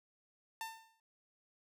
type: tone with exponential decay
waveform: sawtooth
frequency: 897 Hz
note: A5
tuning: 33 cents sharp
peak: -34 dBFS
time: 0.61-1 s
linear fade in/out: 1 ms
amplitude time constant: 83 ms
effects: none